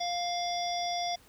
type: harmonic tone with a mistuned harmonic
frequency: 700 Hz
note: F5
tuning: 4 cents sharp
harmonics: 1 / 3 / 5 / 7 / 8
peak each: -31 / -42 / -38 / -41 / -40 dBFS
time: 0-1.16 s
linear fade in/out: 10 ms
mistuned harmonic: 5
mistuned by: -21 cents
effects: pink hiss -59 dBFS RMS until 1.28 s